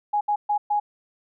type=tone bursts at uneven times; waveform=sine; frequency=830.6 Hz; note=G#5; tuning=in tune; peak=-19 dBFS; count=4; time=0.13-0.21 / 0.28-0.36 / 0.49-0.58 / 0.7-0.8 s; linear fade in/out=10 ms; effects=none